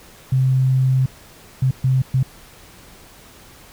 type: tone bursts at uneven times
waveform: sine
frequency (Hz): 130.81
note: C3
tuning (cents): 0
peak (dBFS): -13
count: 4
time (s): 0.32-1.06 / 1.62-1.71 / 1.84-2.02 / 2.14-2.23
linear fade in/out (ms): 5
effects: pink hiss -45 dBFS RMS until 3.72 s